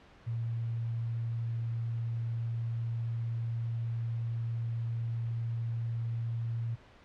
sine tone, 115.6 Hz, A#2, 14 cents flat, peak -31 dBFS, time 0.26-6.76 s, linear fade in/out 20 ms, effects pink hiss -57 dBFS RMS until 7.04 s + low-pass 3000 Hz 12 dB/octave

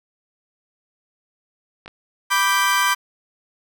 clicks, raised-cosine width 0.3 ms, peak -22 / -20 dBFS, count 2, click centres 1.86 / 1.879 s
30% pulse chord, G major, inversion first, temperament equal, 987.8 / 1174.7 / 1568 Hz, B5 / D6 / G6, 0 / 0 / 0 cents, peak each -18 dBFS, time 2.3-2.95 s, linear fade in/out 20 ms
effects none

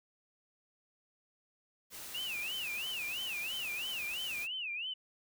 white noise, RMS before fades -46 dBFS, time 1.9-4.48 s, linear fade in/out 50 ms
sine tone with vibrato, 2702 Hz, E7, 42 cents sharp, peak -36 dBFS, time 2.14-4.94 s, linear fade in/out 10 ms, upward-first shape sine, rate 3 Hz, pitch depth 230 cents each way
effects none

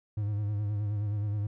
triangle tone with vibrato, 103.83 Hz, G#2, in tune, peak -26 dBFS, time 0.17-1.47 s, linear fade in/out 5 ms, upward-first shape sine, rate 9.5 Hz, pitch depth 49 cents each way, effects none

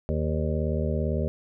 harmonic tone with a mistuned harmonic, 77.78 Hz, D#2, in tune, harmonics 1 / 2 / 3 / 5 / 6 / 7 / 8, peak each -27 / -30 / -32 / -34 / -35 / -35 / -36 dBFS, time 0.09-1.28 s, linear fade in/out 0 ms, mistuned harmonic 8, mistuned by -44 cents, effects none

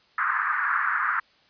white band-pass noise, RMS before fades -25 dBFS, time 0.18-1.2 s, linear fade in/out 5 ms, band 1100 to 1700 Hz, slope 48 dB/octave, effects white hiss -60 dBFS RMS until 1.49 s + resampled to 11025 Hz

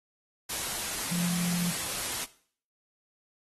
sine tone in noise, 174.61 Hz, F3, in tune, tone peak -29 dBFS, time 1.11-1.71 s, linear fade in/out 10 ms, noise white, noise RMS -33 dBFS, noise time 0.49-2.25 s, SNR +1 dB, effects noise-tail reverb RT60 0.5 s tail -17 dB re dry + AAC 32 kbps

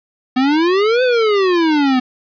square exponential two-way sweep, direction up then down, 249.3 to 516 to 249.3 Hz, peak -12 dBFS, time 0.36-2 s, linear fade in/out 10 ms, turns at 1.03 s, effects resampled to 11025 Hz + 7-bit

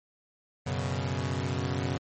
sawtooth chord, F# suspended fourth, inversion none, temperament equal, 92.5 / 123.47 / 138.59 Hz, F#2 / B2 / C#3, 0 / 0 / 0 cents, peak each -29 dBFS, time 0.66-1.98 s, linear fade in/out 10 ms, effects MP3 32 kbps

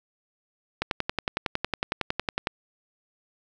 click train, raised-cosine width 0.3 ms, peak -9 dBFS, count 19, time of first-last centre 0.82-2.471 s, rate 10.9 Hz, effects none

